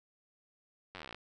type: slowing click train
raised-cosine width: 0.3 ms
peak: -28 dBFS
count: 15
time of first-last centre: 0.95-1.146 s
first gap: 10 ms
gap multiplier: 1.05
effects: none